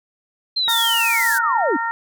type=linear sweep; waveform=sine; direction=down; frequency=4186 to 241.6 Hz; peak=-17 dBFS; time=0.56-1.77 s; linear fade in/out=10 ms
type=band-pass noise; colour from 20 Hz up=white; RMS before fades=-27 dBFS; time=0.68-1.39 s; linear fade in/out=20 ms; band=4700 to 16000 Hz; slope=24 dB/octave
type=harmonic tone; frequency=460.3 Hz; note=A#4; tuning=22 cents flat; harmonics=2 / 3 / 4; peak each=-23 / -25 / -26 dBFS; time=0.68-1.91 s; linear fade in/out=0 ms
effects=none